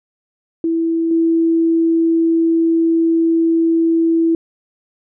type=tone with level steps; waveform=sine; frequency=329.6 Hz; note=E4; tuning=in tune; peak=-14 / -11 dBFS; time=0.64-4.35 s; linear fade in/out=2 ms; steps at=1.11 s; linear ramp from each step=2 ms; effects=none